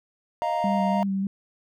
triangle chord, Eb suspended second, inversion none, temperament equal, 622.3 / 698.5 / 932.3 Hz, Eb5 / F5 / Bb5, 0 / 0 / 0 cents, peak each -27 / -25 / -25 dBFS, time 0.42-1.03 s, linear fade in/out 0 ms
sine tone with vibrato, 196 Hz, G3, in tune, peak -23 dBFS, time 0.64-1.27 s, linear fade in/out 2 ms, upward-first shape square, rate 3.4 Hz, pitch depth 19 cents each way
effects none

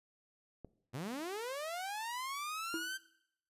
click, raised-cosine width 2 ms, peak -34 dBFS, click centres 0.647 s
sawtooth linear sweep, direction up, 111 to 1572 Hz, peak -35 dBFS, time 0.93-2.98 s, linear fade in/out 20 ms
triangle tone with exponential decay, 327.2 Hz, E4, 13 cents flat, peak -32 dBFS, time 2.74-2.96 s, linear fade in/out 1 ms, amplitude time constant 47 ms
effects noise-tail reverb RT60 0.7 s tail -18 dB re dry + resampled to 32000 Hz

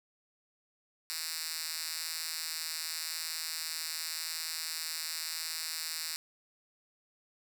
5% pulse tone with high-pass filter, 160.9 Hz, E3, 42 cents flat, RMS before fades -38 dBFS, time 1.1-6.16 s, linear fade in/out 0 ms, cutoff 4200 Hz, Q 1, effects none

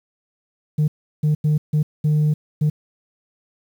sine tone bursts at uneven times, 151.5 Hz, D#3, 46 cents flat, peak -12 dBFS, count 6, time 0.78-0.88 / 1.23-1.35 / 1.44-1.58 / 1.73-1.83 / 2.04-2.34 / 2.61-2.7 s, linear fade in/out 10 ms, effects tanh soft clip ceiling -13 dBFS + 8-bit

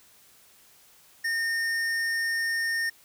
sine tone with hard clipping, 1828 Hz, A#6, 34 cents flat, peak -27 dBFS, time 1.24-2.9 s, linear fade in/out 10 ms, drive 12 dB, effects white hiss -57 dBFS RMS until 3.04 s

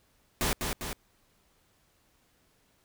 pink noise with echo, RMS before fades -28 dBFS, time 0.41-0.53 s, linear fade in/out 0 ms, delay 200 ms, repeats 2, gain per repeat -4 dB, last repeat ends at 0.93 s, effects pink hiss -68 dBFS RMS until 2.84 s

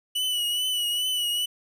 45% pulse tone with vibrato, 2952 Hz, F#7, 5 cents flat, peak -24 dBFS, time 0.15-1.46 s, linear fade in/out 10 ms, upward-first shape triangle, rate 2.4 Hz, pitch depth 51 cents each way, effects none

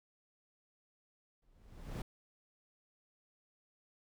brown noise with exponential growth, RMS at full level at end -35 dBFS, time 1.42-2.02 s, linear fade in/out 5 ms, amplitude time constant 130 ms, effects none

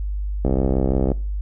click train, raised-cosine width 2 ms, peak -7 dBFS, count 45, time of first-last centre 0.45-1.118 s, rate 65.9 Hz, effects noise-tail reverb RT60 0.4 s tail -22 dB re dry + added 50 Hz sine -22 dBFS peak until 1.41 s

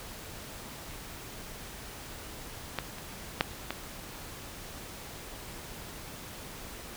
clicks, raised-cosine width 0.3 ms, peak -14 / -29 / -7 / -16 dBFS, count 4, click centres 2.787 / 2.984 / 3.409 / 3.706 s, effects pink hiss -44 dBFS RMS until 6.96 s

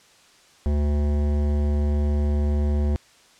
sine tone with hard clipping, 73.2 Hz, D2, 5 cents flat, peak -21 dBFS, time 0.66-2.96 s, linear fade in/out 0 ms, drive 15 dB, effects white hiss -54 dBFS RMS until 3.39 s + low-pass 7000 Hz 12 dB/octave

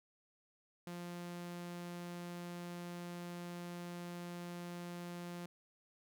sawtooth tone, 174.61 Hz, F3, in tune, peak -40 dBFS, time 0.87-5.46 s, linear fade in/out 2 ms, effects none

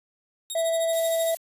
15% pulse tone with tremolo, 3736 Hz, A#7, 3 cents sharp, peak -22 dBFS, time 0.5-1.34 s, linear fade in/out 0 ms, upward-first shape sine, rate 13 Hz, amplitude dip 80%
triangle tone, 659 Hz, E5, 1 cent flat, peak -20 dBFS, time 0.55-1.35 s, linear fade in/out 5 ms
violet noise, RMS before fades -34 dBFS, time 0.93-1.37 s, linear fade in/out 0 ms
effects resampled to 32000 Hz

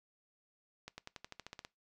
accelerating click train, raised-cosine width 0.2 ms, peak -28 dBFS, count 11, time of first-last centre 0.88-1.649 s, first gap 100 ms, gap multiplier 0.94, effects noise-tail reverb RT60 0.2 s tail -21 dB re dry

